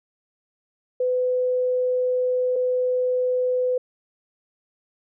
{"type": "tone pair in turn", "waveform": "sine", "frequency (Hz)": [503, 503], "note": ["B4", "B4"], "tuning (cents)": [32, 32], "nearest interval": "unison", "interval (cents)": 0, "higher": "neither", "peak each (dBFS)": -19, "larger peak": "neither", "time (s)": [[1, 2.56], [2.56, 3.78]], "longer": "first", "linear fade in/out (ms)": 5, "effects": []}